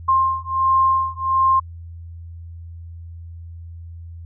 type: beating tone pair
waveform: sine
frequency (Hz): 1058 / 1059.4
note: C6 / C6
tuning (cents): +19 / +21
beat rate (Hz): 1.4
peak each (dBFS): -18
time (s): 0.08-1.6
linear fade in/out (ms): 10
effects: added 84 Hz sine -33 dBFS peak until 4.25 s